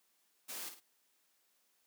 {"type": "noise with echo", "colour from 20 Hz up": "white", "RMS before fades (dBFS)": -44, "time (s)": [0.48, 0.7], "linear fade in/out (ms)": 20, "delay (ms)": 53, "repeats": 2, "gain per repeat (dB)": -8, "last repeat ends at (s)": 0.806, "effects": ["white hiss -75 dBFS RMS until 1.86 s", "high-pass 200 Hz 12 dB/octave"]}